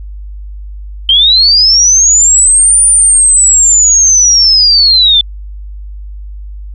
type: linear two-way sweep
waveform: sine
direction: up then down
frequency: 3089 to 9397 to 3480 Hz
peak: -3 dBFS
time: 1.09-5.21 s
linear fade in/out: 2 ms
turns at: 2.83 s
effects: added 50 Hz sine -22 dBFS peak until 6.74 s